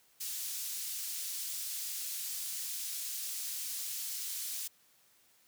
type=high-pass noise; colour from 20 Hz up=pink; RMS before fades=-39 dBFS; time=0.2-4.68 s; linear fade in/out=10 ms; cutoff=5600 Hz; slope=12 dB/octave; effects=white hiss -67 dBFS RMS until 5.47 s + high-pass 60 Hz 12 dB/octave